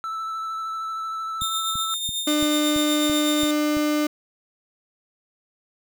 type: tone with vibrato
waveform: triangle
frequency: 1318.5 Hz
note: E6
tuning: in tune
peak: -25 dBFS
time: 0.04-1.94 s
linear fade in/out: 0 ms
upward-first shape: sine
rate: 13 Hz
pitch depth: 14 cents each way
type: tone with tremolo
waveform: sawtooth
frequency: 3639 Hz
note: A#7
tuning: 42 cents flat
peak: -20 dBFS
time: 1.41-3.51 s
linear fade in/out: 2 ms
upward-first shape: triangle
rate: 8.1 Hz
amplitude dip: 50%
type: click train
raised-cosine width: 5 ms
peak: -24 dBFS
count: 8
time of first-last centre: 1.42-3.769 s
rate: 2.98 Hz
type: tone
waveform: 35% pulse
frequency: 300 Hz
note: D4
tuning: 37 cents sharp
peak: -18 dBFS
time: 2.27-4.07 s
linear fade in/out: 5 ms
effects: none